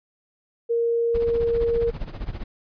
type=tone; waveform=sine; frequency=466.2 Hz; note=A#4; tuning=in tune; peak=-19 dBFS; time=0.69-1.91 s; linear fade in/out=20 ms
type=noise with tremolo; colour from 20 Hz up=brown; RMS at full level=-28 dBFS; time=1.14-2.44 s; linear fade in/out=10 ms; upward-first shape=sine; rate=15 Hz; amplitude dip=80%
effects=resampled to 11025 Hz